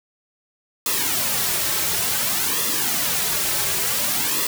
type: noise with flanger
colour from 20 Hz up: white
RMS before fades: -22 dBFS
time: 0.86-4.47 s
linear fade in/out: 2 ms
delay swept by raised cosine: 1.3 to 4.2 ms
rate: 0.56 Hz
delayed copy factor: -0.7
effects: none